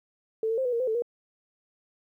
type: tone with pitch steps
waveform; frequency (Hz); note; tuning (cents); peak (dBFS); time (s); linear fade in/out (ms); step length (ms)
sine; 442.9 / 452.2 / 525 / 493.2 / 465.9 / 512 / 440.9 / 476.7; A4 / A4 / C5 / B4 / A#4 / C5 / A4 / A#4; +11 / +47 / +6 / -2 / -1 / -38 / +4 / +39; -24; 0.43-1.022; 2; 74
effects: 11-bit